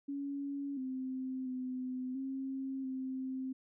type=tone with pitch steps; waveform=sine; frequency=280.7 / 260 / 255.2 / 267.3 / 261.5 Hz; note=C#4 / C4 / C4 / C4 / C4; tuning=+22 / -11 / -43 / +37 / -1 cents; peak=-36 dBFS; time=0.08-3.53 s; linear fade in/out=10 ms; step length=690 ms; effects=none